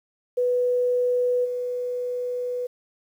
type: tone with level steps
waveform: sine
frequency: 493.9 Hz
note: B4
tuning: in tune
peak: -19 / -25 dBFS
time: 0.37-2.67 s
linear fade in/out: 10 ms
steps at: 1.44 s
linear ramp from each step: 20 ms
effects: 9-bit